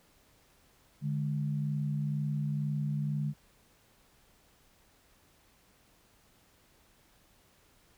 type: tone pair together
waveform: sine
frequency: 147.12 / 209.2 Hz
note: D3 / G#3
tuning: +3 / +13 cents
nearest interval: tritone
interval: 610 cents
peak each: -30 / -37 dBFS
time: 1.01-3.34 s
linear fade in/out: 50 ms
effects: pink hiss -65 dBFS RMS until 7.97 s